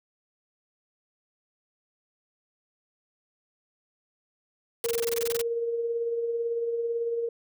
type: tone with tremolo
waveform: sine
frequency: 466.2 Hz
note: A#4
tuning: in tune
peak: -24 dBFS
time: 4.84-7.29 s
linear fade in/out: 5 ms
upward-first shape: triangle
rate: 18 Hz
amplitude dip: 45%
type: noise bursts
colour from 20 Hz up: white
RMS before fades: -32 dBFS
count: 13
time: 4.84-5.414 s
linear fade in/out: 0 ms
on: 22 ms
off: 24 ms
effects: none